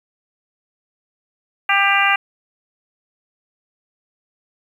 harmonic tone, 397 Hz, G4, 22 cents sharp, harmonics 2 / 3 / 4 / 5 / 6 / 7, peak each -20 / -20 / -20 / -20 / -20 / -20 dBFS, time 1.69-2.16 s, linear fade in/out 5 ms, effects 8-bit

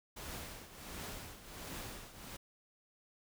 pink noise with tremolo, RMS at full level -44 dBFS, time 0.16-2.37 s, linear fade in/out 10 ms, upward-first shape triangle, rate 1.4 Hz, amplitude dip 75%, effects none

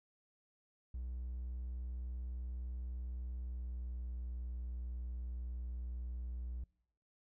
triangle tone with pitch glide, 61.74 to 60.93 Hz, B1 to B1, 0 to -23 cents, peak -37 dBFS, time 0.94-6.64 s, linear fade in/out 5 ms, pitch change -23 cents, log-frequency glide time 3.37-4.1 s, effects noise-tail reverb RT60 0.8 s tail -26 dB re dry + tanh soft clip ceiling -33 dBFS

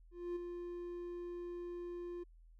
triangle tone with ADSR envelope, 350 Hz, F4, 4 cents sharp, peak -34 dBFS, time 0.11-2.24 s, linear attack 250 ms, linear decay 12 ms, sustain -6 dB, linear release 14 ms, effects added 41 Hz sine -58 dBFS peak until 2.59 s

